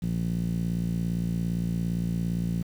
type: tone with low-pass filter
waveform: 5% pulse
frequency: 57.5 Hz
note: A#1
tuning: 23 cents flat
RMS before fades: -28 dBFS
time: 0.02-2.63 s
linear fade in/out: 10 ms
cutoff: 170 Hz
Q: 3.6
effects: 8-bit